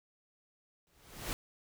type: noise with exponential growth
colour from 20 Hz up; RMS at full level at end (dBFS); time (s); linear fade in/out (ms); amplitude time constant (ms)
pink; -35; 0.87-1.33; 0; 100
effects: none